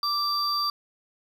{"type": "tone pair together", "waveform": "triangle", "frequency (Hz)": [1174.7, 4699], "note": ["D6", "D8"], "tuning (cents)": [0, 0], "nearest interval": "2 octaves", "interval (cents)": 2400, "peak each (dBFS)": -25, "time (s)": [0.03, 0.7], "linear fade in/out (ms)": 2, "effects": []}